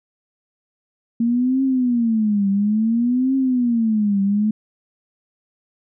sine tone with vibrato, 229.4 Hz, A#3, 28 cents flat, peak -15 dBFS, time 1.2-4.51 s, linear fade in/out 5 ms, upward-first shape triangle, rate 0.58 Hz, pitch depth 280 cents each way, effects none

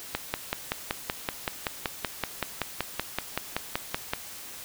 click train, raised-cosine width 0.3 ms, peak -10 dBFS, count 22, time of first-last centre 0.15-4.135 s, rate 5.27 Hz, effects white hiss -42 dBFS RMS until 4.64 s

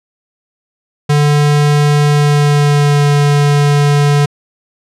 square tone with pitch glide, 146.83 to 144.89 Hz, D3 to D3, 0 to -23 cents, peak -8 dBFS, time 1.09-4.26 s, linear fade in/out 10 ms, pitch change -23 cents, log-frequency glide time 2.07-3.05 s, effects low-pass 9000 Hz 12 dB/octave

